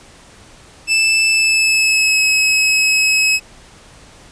sawtooth tone with pitch glide, 2637 to 2565 Hz, E7 to E7, 0 to -48 cents, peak -8 dBFS, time 0.87-3.4 s, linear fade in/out 50 ms, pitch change -48 cents, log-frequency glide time 1.3-2.23 s, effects pink hiss -43 dBFS RMS until 4.31 s + resampled to 22050 Hz

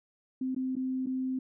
sine tone with dropouts, 259.5 Hz, C4, 14 cents flat, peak -29 dBFS, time 0.41-1.39 s, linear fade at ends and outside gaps 5 ms, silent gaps 0.548-0.562 / 0.755-0.765 / 1.061-1.068 s, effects none

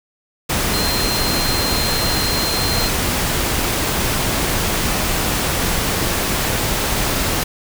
sine tone in noise, 4164 Hz, C8, 9 cents flat, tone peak -22 dBFS, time 0.73-2.89 s, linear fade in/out 10 ms, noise pink, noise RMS -19 dBFS, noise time 0.49-7.44 s, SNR -6 dB, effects none

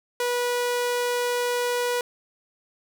sawtooth tone, 487.5 Hz, B4, 23 cents flat, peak -19 dBFS, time 0.2-2.01 s, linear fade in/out 2 ms, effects none

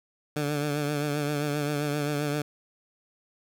15% pulse tone with vibrato, 146.83 Hz, D3, in tune, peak -20 dBFS, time 0.36-2.42 s, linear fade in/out 5 ms, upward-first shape triangle, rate 7.6 Hz, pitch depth 52 cents each way, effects none

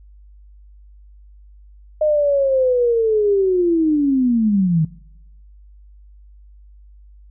sine linear sweep, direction down, 617 to 152.3 Hz, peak -13 dBFS, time 2.01-4.85 s, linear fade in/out 5 ms, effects noise-tail reverb RT60 0.8 s tail -20 dB re dry + added 50 Hz sine -42 dBFS peak until 7.3 s

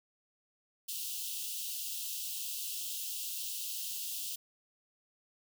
white high-pass noise, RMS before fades -39 dBFS, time 0.88-4.36 s, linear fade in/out 10 ms, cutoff 2700 Hz, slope 96 dB/octave, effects none

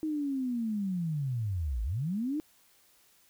sine linear two-way sweep, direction down then up, 316.5 to 51.1 to 316.5 Hz, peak -29 dBFS, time 0.03-2.4 s, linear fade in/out 0 ms, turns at 1.83 s, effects white hiss -64 dBFS RMS until 3.29 s

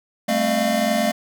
square tone cluster, 197.8 / 221.4 / 264 / 606 / 694 Hz, G3 / A3 / C4 / D#5 / F5, +16 / +11 / +16 / -46 / -11 cents, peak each -30 / -23 / -30 / -24 / -24 dBFS, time 0.28-1.12 s, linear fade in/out 10 ms, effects none

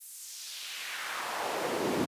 brown noise with high-pass filter sweep, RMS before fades -35 dBFS, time 0-2.06 s, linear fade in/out 20 ms, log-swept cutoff 11000 to 230 Hz, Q 1.5, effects high-pass 100 Hz 12 dB/octave + resampled to 32000 Hz

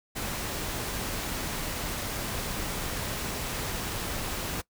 pink noise, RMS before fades -33 dBFS, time 0.15-4.62 s, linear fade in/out 20 ms, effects noise-tail reverb RT60 0.1 s tail -21 dB re dry

